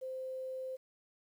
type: tone with quantisation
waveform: sine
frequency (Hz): 520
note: C5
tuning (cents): -11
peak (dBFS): -38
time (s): 0.01-0.77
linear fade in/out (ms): 20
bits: 11
effects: none